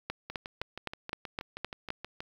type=two click trains; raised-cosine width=0.3 ms; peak=-23 / -17 dBFS; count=13 / 8; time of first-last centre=0.3-2.205 / 0.1-1.904 s; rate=6.3 / 3.88 Hz; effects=8-bit